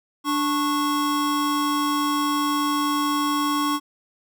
square tone pair together, 293.5 / 1100 Hz, D4 / C#6, -1 / -14 cents, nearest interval octave + major seventh, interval 2287 cents, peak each -24 dBFS, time 0.24-3.8 s, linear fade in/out 50 ms, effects none

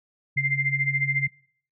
sine tone, 138.3 Hz, C#3, 4 cents flat, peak -28 dBFS, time 0.36-1.28 s, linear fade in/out 10 ms
sine tone with tremolo, 2093 Hz, C7, in tune, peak -19 dBFS, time 0.37-1.27 s, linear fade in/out 5 ms, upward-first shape sine, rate 14 Hz, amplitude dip 80%
effects noise-tail reverb RT60 0.6 s tail -26 dB re dry

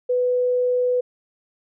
sine tone, 496.7 Hz, B4, 10 cents sharp, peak -17 dBFS, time 0.09-1.01 s, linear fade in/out 10 ms, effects none

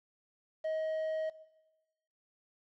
triangle tone with quantisation, 632 Hz, D#5, 27 cents sharp, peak -30 dBFS, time 0.64-1.3 s, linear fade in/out 10 ms, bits 9, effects noise-tail reverb RT60 1.0 s tail -18 dB re dry + low-pass 4000 Hz 12 dB/octave

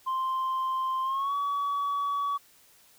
sine tone with pitch glide, 1046.5 to 1134.6 Hz, C6 to C#6, 0 to +40 cents, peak -24 dBFS, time 0.06-2.38 s, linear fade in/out 20 ms, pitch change +140 cents, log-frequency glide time 1.03-1.35 s, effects tanh soft clip ceiling -25 dBFS + white hiss -59 dBFS RMS until 2.98 s

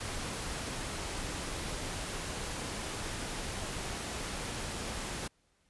pink noise, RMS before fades -38 dBFS, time 0-5.28 s, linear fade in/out 10 ms, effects pink hiss -72 dBFS RMS until 5.69 s + resampled to 24000 Hz

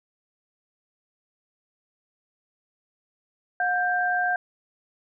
sine tone pair together, 721 / 1577.1 Hz, F#5 / G6, -45 / +10 cents, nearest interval octave + major second, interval 1355 cents, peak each -24 dBFS, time 3.6-4.36 s, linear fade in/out 2 ms, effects none

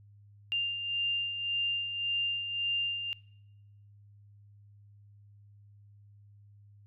sine beating tone pair, 2794 / 2795.8 Hz, F7 / F7, 0 / +1 cents, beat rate 1.8 Hz, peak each -39 / -30 dBFS, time 0.52-3.13 s, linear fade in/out 0 ms, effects noise-tail reverb RT60 0.9 s tail -23 dB re dry + added 102 Hz sine -54 dBFS peak until 6.86 s

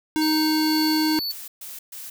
square tone, 311.1 Hz, D#4, in tune, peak -20 dBFS, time 0.16-1.19 s, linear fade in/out 0 ms
square tone with tremolo, 4467 Hz, C#8, 12 cents sharp, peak -25 dBFS, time 0.21-1.32 s, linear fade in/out 10 ms, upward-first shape sine, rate 2 Hz, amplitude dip 25%
blue noise bursts, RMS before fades -37 dBFS, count 3, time 1.3-2.1 s, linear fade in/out 5 ms, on 180 ms, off 130 ms
effects none

